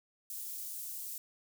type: high-pass noise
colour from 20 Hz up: white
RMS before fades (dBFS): -42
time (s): 0.3-1.18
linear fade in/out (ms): 2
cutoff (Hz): 8200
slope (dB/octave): 12
effects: none